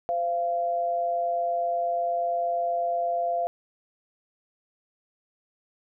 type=tone pair together; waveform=sine; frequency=516 / 687.6 Hz; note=C5 / F5; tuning=-24 / -27 cents; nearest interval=perfect fourth; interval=497 cents; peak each=-32 / -24 dBFS; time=0.09-3.47 s; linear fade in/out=0 ms; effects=none